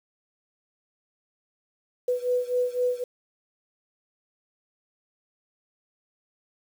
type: beating tone pair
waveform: sine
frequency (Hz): 494.2 / 498.1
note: B4 / B4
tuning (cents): +1 / +15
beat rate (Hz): 3.9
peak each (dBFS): -25 / -27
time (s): 2.08-3.04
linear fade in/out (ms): 5
effects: 8-bit